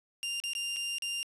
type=tone with dropouts; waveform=sawtooth; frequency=2794 Hz; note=F7; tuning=in tune; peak=-29 dBFS; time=0.23-1.23 s; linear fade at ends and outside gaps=0 ms; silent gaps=0.401-0.438 / 0.534-0.551 / 0.762-0.767 / 0.984-1.022 s; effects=resampled to 24000 Hz + 10-bit